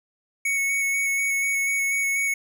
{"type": "tone with vibrato", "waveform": "square", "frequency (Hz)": 2217, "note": "C#7", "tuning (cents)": 0, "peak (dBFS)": -22, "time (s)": [0.45, 2.34], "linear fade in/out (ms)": 5, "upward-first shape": "square", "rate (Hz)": 4.1, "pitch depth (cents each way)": 11, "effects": []}